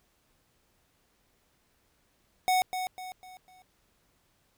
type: tone with echo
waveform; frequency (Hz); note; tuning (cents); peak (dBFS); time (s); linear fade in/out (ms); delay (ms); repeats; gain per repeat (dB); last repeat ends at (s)
square; 740; F#5; 0; -23; 2.48-2.62; 0; 250; 4; -8; 3.62
effects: pink hiss -70 dBFS RMS until 4.57 s